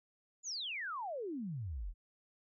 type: exponential sweep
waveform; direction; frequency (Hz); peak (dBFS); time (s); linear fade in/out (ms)
sine; down; 7200 to 36.4; -38; 0.43-1.94; 50
effects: none